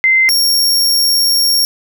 sine / sawtooth tone pair in turn, 2074 / 5537 Hz, C7 / F8, -16 / -16 cents, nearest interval octave + perfect fourth, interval 1700 cents, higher second, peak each -7 dBFS, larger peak neither, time 0.04-0.29 / 0.29-1.65 s, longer second, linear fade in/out 0 ms, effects none

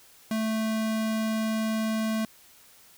square tone, 220.1 Hz, A3, 1 cent sharp, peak -26 dBFS, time 0.31-2.25 s, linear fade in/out 2 ms, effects white hiss -55 dBFS RMS until 2.97 s

